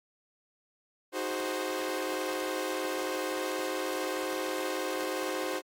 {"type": "chord", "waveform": "sawtooth", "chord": "Ab dominant seventh", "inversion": "second", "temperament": "equal with one note detuned", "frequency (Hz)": [311.1, 370, 411, 523.3], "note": ["Eb4", "Gb4", "Ab4", "C5"], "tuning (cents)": [0, 0, -18, 0], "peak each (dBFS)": [-34, -32, -37, -31], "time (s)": [1.12, 5.62], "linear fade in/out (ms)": 50, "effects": ["AAC 64 kbps"]}